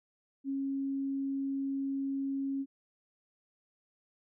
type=tone; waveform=sine; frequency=273.3 Hz; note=C#4; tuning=24 cents flat; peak=-31 dBFS; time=0.44-2.66 s; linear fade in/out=50 ms; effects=none